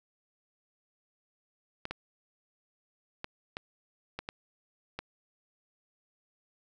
clicks, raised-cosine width 0.3 ms, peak -20 dBFS, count 7, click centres 1.854 / 1.91 / 3.244 / 3.569 / 4.19 / 4.289 / 4.99 s, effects none

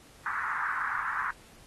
white band-pass noise, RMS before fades -32 dBFS, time 0.26-1.31 s, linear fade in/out 2 ms, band 1000 to 1700 Hz, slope 48 dB/octave, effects pink hiss -56 dBFS RMS until 1.66 s + AAC 32 kbps

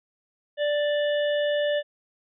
harmonic tone, 587.3 Hz, D5, in tune, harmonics 1 / 3 / 5 / 6, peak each -22 / -32 / -36 / -38 dBFS, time 0.57-1.83 s, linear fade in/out 50 ms, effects none

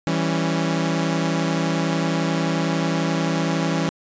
sawtooth chord, C# diminished, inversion first, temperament equal, 164.81 / 196 / 277.2 Hz, E3 / G3 / C#4, 0 / 0 / 0 cents, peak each -18 / -23 / -21 dBFS, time 0.07-3.89 s, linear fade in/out 0 ms, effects resampled to 16000 Hz

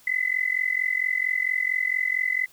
sine tone with amplitude modulation, 2018 Hz, B6, 37 cents sharp, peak -18 dBFS, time 0.07-2.46 s, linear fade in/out 5 ms, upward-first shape sine, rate 44.4 Hz, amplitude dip 90%, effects white hiss -55 dBFS RMS until 2.52 s

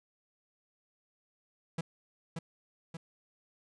45% pulse tone with echo, 164.81 Hz, E3, in tune, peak -32 dBFS, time 1.78-1.81 s, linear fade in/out 5 ms, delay 580 ms, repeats 2, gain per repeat -4 dB, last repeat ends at 2.97 s, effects resampled to 22050 Hz + 12-bit

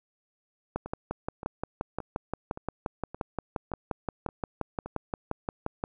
two click trains, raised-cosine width 1 ms, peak -24 / -16 dBFS, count 8 / 30, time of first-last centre 0.86-4.86 / 0.76-5.839 s, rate 1.75 / 5.71 Hz, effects none

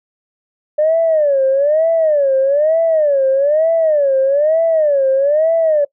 sine tone with vibrato, 593 Hz, D5, 17 cents sharp, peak -9 dBFS, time 0.78-5.85 s, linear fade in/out 10 ms, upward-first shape sine, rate 1.1 Hz, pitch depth 190 cents each way, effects noise-tail reverb RT60 0.1 s tail -21 dB re dry + tanh soft clip ceiling -5 dBFS

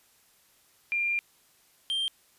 sine / triangle tone pair in turn, 2392 / 3169 Hz, D7 / G7, +31 / +18 cents, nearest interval perfect fourth, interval 487 cents, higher second, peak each -25 dBFS, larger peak neither, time 0.92-1.19 / 1.9-2.08 s, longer first, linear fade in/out 0 ms, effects white hiss -63 dBFS RMS until 2.38 s + resampled to 32000 Hz

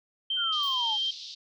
sine tone with pitch glide, 3136 to 3158 Hz, G7 to G7, 0 to +12 cents, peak -26 dBFS, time 0.3-1.11 s, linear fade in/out 5 ms, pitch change +12 cents, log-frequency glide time 0.5-0.6 s
sine exponential sweep, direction down, 1482 to 826 Hz, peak -31 dBFS, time 0.36-0.98 s, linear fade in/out 50 ms
pink band-pass noise, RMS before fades -42 dBFS, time 0.52-1.35 s, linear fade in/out 10 ms, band 3300 to 5300 Hz, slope 48 dB/octave
violet noise with exponential decay, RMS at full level -46 dBFS, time 0.63-0.94 s, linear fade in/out 2 ms, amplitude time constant 66 ms
effects none

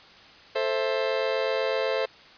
40% pulse chord, A minor, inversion none, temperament just, 440 / 528 / 660 Hz, A4 / C5 / E5, 0 / +16 / +2 cents, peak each -28 / -26 / -30 dBFS, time 0.55-2.06 s, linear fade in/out 10 ms, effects white hiss -50 dBFS RMS until 2.37 s + resampled to 11025 Hz

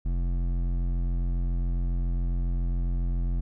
sine tone with hard clipping, 43.65 Hz, F1, in tune, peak -26 dBFS, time 0.05-3.41 s, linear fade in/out 10 ms, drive 11 dB, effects none

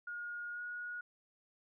sine tone with pitch glide, 1431 to 1449.3 Hz, F6 to F#6, +42 to -36 cents, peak -40 dBFS, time 0.07-1.01 s, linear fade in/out 5 ms, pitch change +22 cents, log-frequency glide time 0.52-0.61 s, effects none

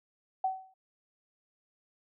sine tone with exponential decay, 758 Hz, F#5, 42 cents sharp, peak -24 dBFS, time 0.44-0.74 s, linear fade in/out 5 ms, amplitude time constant 64 ms, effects none

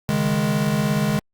square chord, C# suspended second, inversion none, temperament equal, 138.59 / 155.56 / 207.7 Hz, C#3 / D#3 / G#3, 0 / 0 / 0 cents, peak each -26 / -24 / -22 dBFS, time 0.09-1.19 s, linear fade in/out 0 ms, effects Opus 48 kbps

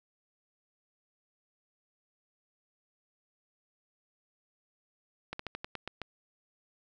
slowing click train, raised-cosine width 0.3 ms, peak -21 dBFS, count 8, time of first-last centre 5.33-6.017 s, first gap 64 ms, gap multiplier 1.14, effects none

